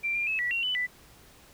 sine tone with pitch steps, 2359 / 2396 / 2591 / 1947 / 2747 / 2995 / 1985 Hz, D7 / D7 / E7 / B6 / F7 / F#7 / B6, +7 / +34 / -30 / -25 / -29 / +20 / +8 cents, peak -26 dBFS, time 0.03-0.87 s, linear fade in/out 20 ms, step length 120 ms, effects pink hiss -55 dBFS RMS until 1.53 s

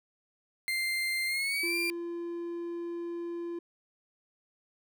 35% pulse tone with pitch glide, 2093 to 2377 Hz, C7 to D7, 0 to +20 cents, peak -27 dBFS, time 0.68-1.9 s, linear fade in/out 0 ms, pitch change +220 cents, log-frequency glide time 1.27-1.77 s
triangle tone, 342.4 Hz, F4, 34 cents flat, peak -32 dBFS, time 1.63-3.59 s, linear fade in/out 5 ms
effects none

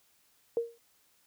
sine tone with exponential decay, 466.2 Hz, A#4, in tune, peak -23 dBFS, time 0.57-0.78 s, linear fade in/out 1 ms, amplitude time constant 44 ms, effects white hiss -68 dBFS RMS until 1.26 s

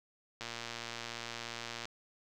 click train, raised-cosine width 0.2 ms, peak -23 dBFS, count 170, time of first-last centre 0.41-1.854 s, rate 117 Hz, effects none

